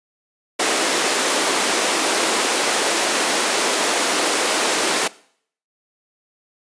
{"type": "high-pass noise", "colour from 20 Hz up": "pink", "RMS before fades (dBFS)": -19, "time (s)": [0.59, 5.08], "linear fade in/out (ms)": 10, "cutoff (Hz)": 300, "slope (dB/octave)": 24, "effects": ["noise-tail reverb RT60 0.6 s tail -21 dB re dry", "resampled to 22050 Hz"]}